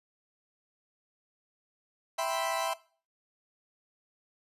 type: chord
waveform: 40% pulse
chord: C major seventh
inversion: first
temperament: equal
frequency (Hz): 659.3 / 784 / 987.8 / 1046.5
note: E5 / G5 / B5 / C6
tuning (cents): 0 / 0 / 0 / 0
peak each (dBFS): -31 / -35 / -35 / -36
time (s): 2.18-2.74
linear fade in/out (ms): 10
effects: noise-tail reverb RT60 0.4 s tail -19 dB re dry + resampled to 32000 Hz